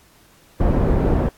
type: low-pass noise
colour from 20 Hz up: pink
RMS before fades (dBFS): -17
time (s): 0.6-1.29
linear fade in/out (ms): 5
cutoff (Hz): 590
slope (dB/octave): 12
effects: pink hiss -53 dBFS RMS until 1.37 s + AAC 64 kbps